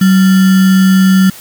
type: tone with sample-and-hold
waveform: sine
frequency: 189.4 Hz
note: F#3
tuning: 41 cents sharp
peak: -4 dBFS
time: 0.01-1.3 s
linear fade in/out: 5 ms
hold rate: 1575 Hz
effects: white hiss -33 dBFS RMS until 1.4 s